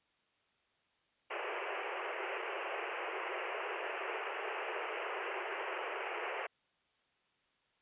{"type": "band-pass noise", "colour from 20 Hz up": "pink", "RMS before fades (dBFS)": -40, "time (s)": [1.3, 6.47], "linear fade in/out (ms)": 10, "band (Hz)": [360, 2900], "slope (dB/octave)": 96, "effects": ["white hiss -75 dBFS RMS until 7.81 s", "resampled to 8000 Hz"]}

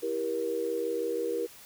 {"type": "chord", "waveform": "sine", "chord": "E diminished", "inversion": "none", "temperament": "just", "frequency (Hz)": [329.6, 395.6, 474.7], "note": ["E4", "G4", "Bb4"], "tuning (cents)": [0, 16, 31], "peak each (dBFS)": [-36, -34, -30], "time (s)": [0.02, 1.47], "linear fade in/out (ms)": 20, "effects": ["white hiss -51 dBFS RMS until 1.65 s"]}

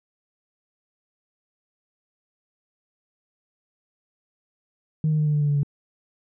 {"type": "tone with pitch steps", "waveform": "sine", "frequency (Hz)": [155.56, 153.68, 151.83, 150, 148.19, 146.41, 144.64, 142.9], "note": ["D#3", "D#3", "D#3", "D3", "D3", "D3", "D3", "D3"], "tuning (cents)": [0, -21, -42, 37, 16, -5, -26, -47], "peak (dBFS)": -17, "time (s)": [5.04, 5.632], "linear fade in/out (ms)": 2, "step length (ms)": 74, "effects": ["tanh soft clip ceiling -15 dBFS"]}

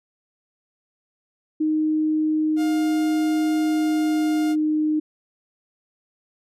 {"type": "tone with pitch glide", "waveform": "sine", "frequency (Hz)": [310, 307], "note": ["D#4", "D#4"], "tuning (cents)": [-6, -23], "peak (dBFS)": -18, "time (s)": [1.6, 5], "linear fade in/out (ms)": 10, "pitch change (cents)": -17, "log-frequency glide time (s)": [3.56, 4.47]}
{"type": "tone", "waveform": "sawtooth", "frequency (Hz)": 707, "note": "F5", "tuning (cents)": 21, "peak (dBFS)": -27, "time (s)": [2.56, 4.56], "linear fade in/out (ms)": 50}
{"effects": ["resampled to 32000 Hz"]}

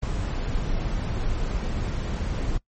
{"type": "noise", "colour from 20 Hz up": "brown", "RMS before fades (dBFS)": -26, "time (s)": [0.02, 2.58], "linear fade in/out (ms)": 10, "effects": ["noise-tail reverb RT60 0.1 s tail -21 dB re dry", "MP3 32 kbps"]}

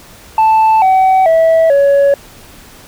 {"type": "tone with pitch steps", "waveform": "sine", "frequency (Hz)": [880, 757.3, 651.7, 560.8], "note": ["A5", "F#5", "E5", "C#5"], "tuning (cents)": [0, 40, -20, 20], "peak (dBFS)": -3, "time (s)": [0.38, 2.14], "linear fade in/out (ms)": 2, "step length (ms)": 440, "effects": ["tanh soft clip ceiling -5 dBFS", "pink hiss -38 dBFS RMS until 2.87 s"]}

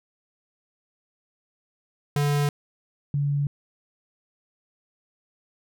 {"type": "tone pair in turn", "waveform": ["square", "sine"], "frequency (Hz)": [144.9, 142.91], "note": ["D3", "D3"], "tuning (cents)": [-23, -47], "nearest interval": "unison", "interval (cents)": 24, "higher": "first", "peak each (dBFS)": -21, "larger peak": "neither", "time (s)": [[2.16, 2.49], [3.14, 3.47]], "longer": "neither", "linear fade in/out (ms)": 2, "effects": []}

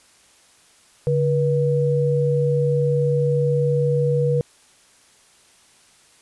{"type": "tone pair together", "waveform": "sine", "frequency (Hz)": [143.54, 483.2], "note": ["D3", "B4"], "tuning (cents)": [-39, -38], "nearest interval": "octave + major sixth", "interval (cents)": 2101, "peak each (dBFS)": -19, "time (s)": [1.07, 4.41], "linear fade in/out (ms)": 0, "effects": ["white hiss -54 dBFS RMS until 6.21 s", "resampled to 24000 Hz"]}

